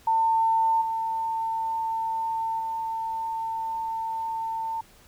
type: tone with level steps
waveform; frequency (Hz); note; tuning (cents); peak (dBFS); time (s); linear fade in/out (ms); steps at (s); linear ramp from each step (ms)
sine; 899; A5; +37; -19 / -25 / -27; 0.07-4.81; 5; 0.81 / 2.59; 10
effects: pink hiss -55 dBFS RMS until 5.07 s